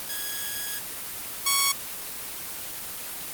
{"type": "tone pair in turn", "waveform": "5% pulse", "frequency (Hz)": [1661.2, 1110.9], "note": ["G#6", "C#6"], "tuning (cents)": [0, 3], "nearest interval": "perfect fifth", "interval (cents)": 697, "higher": "first", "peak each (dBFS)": [-20, -8], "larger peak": "second", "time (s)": [[0.09, 0.79], [1.46, 1.72]], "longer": "first", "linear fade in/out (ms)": 5, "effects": ["white hiss -35 dBFS RMS until 3.33 s", "Opus 24 kbps"]}